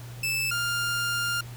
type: tone pair in turn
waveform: sawtooth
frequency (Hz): 2632 / 1402.3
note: E7 / F6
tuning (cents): -3 / +7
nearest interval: major seventh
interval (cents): 1090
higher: first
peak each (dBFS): -22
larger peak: neither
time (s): 0.23-0.51 / 0.51-1.41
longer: second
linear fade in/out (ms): 5
effects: added 120 Hz sine -38 dBFS peak until 1.56 s + pink hiss -48 dBFS RMS until 1.56 s